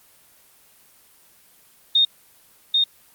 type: tone with echo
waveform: sine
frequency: 3685 Hz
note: A#7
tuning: 21 cents flat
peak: -13 dBFS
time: 1.95-2.05 s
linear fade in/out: 5 ms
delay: 790 ms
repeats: 1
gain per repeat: -2 dB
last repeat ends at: 2.84 s
effects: white hiss -54 dBFS RMS until 3.14 s + Opus 24 kbps

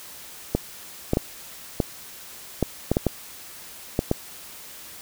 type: clicks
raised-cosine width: 2 ms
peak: -6 dBFS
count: 10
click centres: 0.55 / 1.134 / 1.171 / 1.802 / 2.627 / 2.916 / 2.969 / 3.067 / 3.991 / 4.114 s
effects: white hiss -42 dBFS RMS until 5.01 s

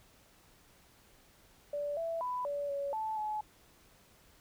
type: tone with pitch steps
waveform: sine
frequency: 581 / 663 / 995 / 574 / 562 / 874 / 853 Hz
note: D5 / E5 / B5 / D5 / C#5 / A5 / G#5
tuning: -19 / +10 / +13 / -40 / +24 / -12 / +46 cents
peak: -33 dBFS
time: 1.73-3.41 s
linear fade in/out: 5 ms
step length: 240 ms
effects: pink hiss -63 dBFS RMS until 4.4 s

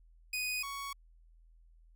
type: tone pair in turn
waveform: sawtooth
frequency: 2489 / 1114.8 Hz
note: D#7 / C#6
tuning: 0 / +9 cents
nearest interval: octave + major second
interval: 1391 cents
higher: first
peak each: -30 / -35 dBFS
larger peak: first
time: 0.33-0.63 / 0.63-0.93 s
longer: neither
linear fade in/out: 5 ms
effects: added 41 Hz sine -58 dBFS peak until 1.95 s

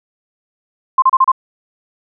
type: tone bursts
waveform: sine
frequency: 1052 Hz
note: C6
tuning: 9 cents sharp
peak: -6 dBFS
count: 5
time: 0.98-1.318 s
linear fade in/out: 5 ms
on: 42 ms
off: 32 ms
effects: none

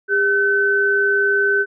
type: tone pair together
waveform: sine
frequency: 403.1 / 1522 Hz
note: G4 / F#6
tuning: +48 / +48 cents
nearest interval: octave + major seventh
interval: 2300 cents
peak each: -19 / -15 dBFS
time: 0.08-1.66 s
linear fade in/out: 50 ms
effects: none

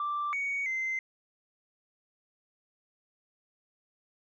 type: tone with pitch steps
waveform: sine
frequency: 1175 / 2238 / 2073 Hz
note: D6 / C#7 / C7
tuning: +1 / +16 / -17 cents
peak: -28 dBFS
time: 0-0.99 s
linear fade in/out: 2 ms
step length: 330 ms
effects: tanh soft clip ceiling -26 dBFS

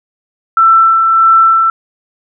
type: tone with tremolo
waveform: sine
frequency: 1335 Hz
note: E6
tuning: 22 cents sharp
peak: -3 dBFS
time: 0.57-1.7 s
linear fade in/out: 2 ms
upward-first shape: sine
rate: 1.6 Hz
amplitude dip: 35%
effects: none

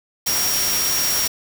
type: tone in noise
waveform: sine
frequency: 5610 Hz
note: F8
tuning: 7 cents sharp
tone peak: -21 dBFS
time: 0.26-1.28 s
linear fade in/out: 10 ms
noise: white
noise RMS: -22 dBFS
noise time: 0.26-1.28 s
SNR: -2 dB
effects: none

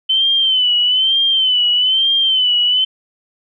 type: tone with vibrato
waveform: sine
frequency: 3060 Hz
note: G7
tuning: 42 cents flat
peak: -11 dBFS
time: 0.09-2.85 s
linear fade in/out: 10 ms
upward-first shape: sine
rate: 1.1 Hz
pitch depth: 78 cents each way
effects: none

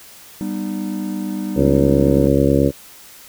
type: chord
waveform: triangle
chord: G augmented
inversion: none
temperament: just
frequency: 196 / 245 / 306.2 Hz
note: G3 / B3 / D#4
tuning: 0 / -14 / -28 cents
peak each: -22 / -27 / -24 dBFS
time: 0.41-2.27 s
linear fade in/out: 0 ms
type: harmonic tone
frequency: 69.3 Hz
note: C#2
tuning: in tune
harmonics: 1 / 2 / 3 / 4 / 5 / 6 / 7 / 8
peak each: -22 / -19 / -22 / -17 / -20 / -23 / -20 / -21 dBFS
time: 1.55-2.72 s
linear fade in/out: 50 ms
effects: white hiss -42 dBFS RMS until 3.28 s

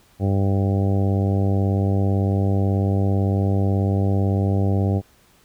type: harmonic tone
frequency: 98.1 Hz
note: G2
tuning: 2 cents sharp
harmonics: 1 / 2 / 3 / 4 / 5 / 6 / 7 / 8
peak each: -18 / -24 / -28 / -30 / -32 / -34 / -35 / -36 dBFS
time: 0.19-5.02 s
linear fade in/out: 50 ms
effects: pink hiss -56 dBFS RMS until 5.44 s

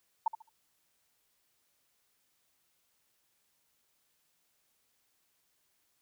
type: tone with echo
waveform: sine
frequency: 896 Hz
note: A5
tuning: 31 cents sharp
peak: -24 dBFS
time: 0.26-0.28 s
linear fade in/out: 5 ms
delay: 71 ms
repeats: 3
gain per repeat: -12 dB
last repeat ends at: 0.493 s
effects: white hiss -75 dBFS RMS until 6.01 s

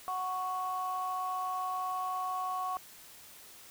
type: tone pair together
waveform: sine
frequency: 740 / 1108.7 Hz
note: F#5 / C#6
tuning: 0 / 0 cents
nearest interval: perfect fifth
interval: 700 cents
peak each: -35 / -33 dBFS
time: 0.08-2.77 s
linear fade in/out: 0 ms
effects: tanh soft clip ceiling -26 dBFS + white hiss -53 dBFS RMS until 3.7 s

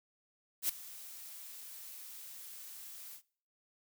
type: noise with ADSR envelope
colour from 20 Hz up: blue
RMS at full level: -30 dBFS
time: 0.62-3.22 s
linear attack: 72 ms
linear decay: 5 ms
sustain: -19 dB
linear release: 79 ms
effects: noise-tail reverb RT60 0.5 s tail -22 dB re dry

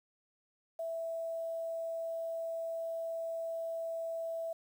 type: tone with quantisation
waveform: sine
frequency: 659.3 Hz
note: E5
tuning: in tune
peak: -35 dBFS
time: 0.79-4.53 s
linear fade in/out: 5 ms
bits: 10
effects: none

